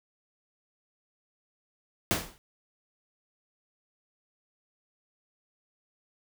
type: noise with exponential decay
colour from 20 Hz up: pink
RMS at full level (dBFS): -23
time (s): 2.11-2.38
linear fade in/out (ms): 0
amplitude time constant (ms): 58
effects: none